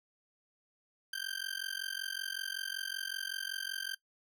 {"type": "tone with amplitude modulation", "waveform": "20% pulse", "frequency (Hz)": 1568, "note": "G6", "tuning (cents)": 0, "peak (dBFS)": -28, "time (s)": [1.13, 3.95], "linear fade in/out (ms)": 5, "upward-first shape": "sine", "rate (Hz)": 45.3, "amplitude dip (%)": 100, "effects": ["noise-tail reverb RT60 0.1 s tail -19 dB re dry"]}